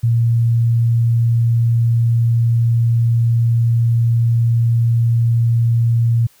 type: tone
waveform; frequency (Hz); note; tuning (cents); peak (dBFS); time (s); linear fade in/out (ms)
sine; 116.54; A#2; 0; -11; 0.03-6.27; 10
effects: white hiss -52 dBFS RMS until 6.4 s